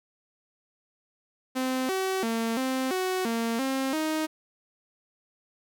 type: tone with pitch steps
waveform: sawtooth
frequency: 258.7 / 379.7 / 227.8 / 261.1 / 371.7 / 229.8 / 266.6 / 312.7 Hz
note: C4 / F#4 / A#3 / C4 / F#4 / A#3 / C4 / D#4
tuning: -19 / +45 / -40 / -3 / +8 / -25 / +33 / +9 cents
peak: -22 dBFS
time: 1.55-4.27 s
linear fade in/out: 20 ms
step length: 340 ms
effects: none